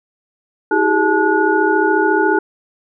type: tone cluster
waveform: sine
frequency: 322.5 / 382.3 / 416.4 / 867 / 1455 Hz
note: E4 / G4 / G#4 / A5 / F#6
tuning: -38 / -43 / +5 / -26 / -29 cents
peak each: -18 dBFS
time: 0.71-2.39 s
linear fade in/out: 5 ms
effects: none